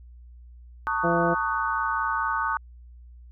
sine chord, D# half-diminished seventh, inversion second, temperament just, 896 / 1120.1 / 1244.5 / 1493.4 Hz, A5 / C#6 / D#6 / F#6, +31 / +18 / 0 / +16 cents, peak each -29 dBFS, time 0.87-2.57 s, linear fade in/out 0 ms
harmonic tone, 170 Hz, F3, 46 cents flat, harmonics 1 / 2 / 3 / 4, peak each -27 / -27 / -27 / -27 dBFS, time 1.03-1.35 s, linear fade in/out 20 ms
effects added 60 Hz sine -44 dBFS peak until 3.31 s

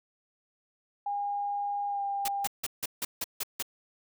sine tone with pitch glide, 812 to 799.9 Hz, G#5 to G5, -39 to +35 cents, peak -29 dBFS, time 1.06-2.47 s, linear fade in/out 5 ms, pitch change -26 cents, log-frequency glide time 1.88-2.02 s
white noise bursts, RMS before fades -32 dBFS, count 8, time 2.25-3.626 s, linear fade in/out 5 ms, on 32 ms, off 160 ms
effects none

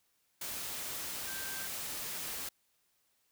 sine tone in noise, 1568 Hz, G6, in tune, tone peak -45 dBFS, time 1.27-1.67 s, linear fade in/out 5 ms, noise white, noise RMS -40 dBFS, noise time 0.41-2.49 s, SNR -8 dB, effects white hiss -75 dBFS RMS until 3.31 s

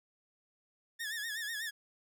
sawtooth tone with vibrato, 1760 Hz, A6, in tune, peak -33 dBFS, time 0.99-1.71 s, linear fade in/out 20 ms, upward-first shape sine, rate 8.1 Hz, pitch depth 100 cents each way, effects none

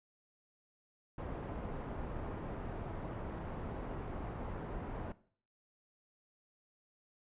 pink low-pass noise, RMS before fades -42 dBFS, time 1.18-5.12 s, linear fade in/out 2 ms, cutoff 1000 Hz, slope 12 dB/octave, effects noise-tail reverb RT60 0.5 s tail -18 dB re dry + resampled to 8000 Hz

